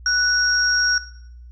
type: tone pair together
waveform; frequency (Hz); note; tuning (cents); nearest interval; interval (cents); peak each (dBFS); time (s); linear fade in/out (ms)
sine; 1480 / 5588; F#6 / F8; 0 / 0; octave + major seventh; 2300; -19; 0.06-0.98; 2
effects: noise-tail reverb RT60 0.7 s tail -17 dB re dry + added 60 Hz sine -38 dBFS peak until 1.51 s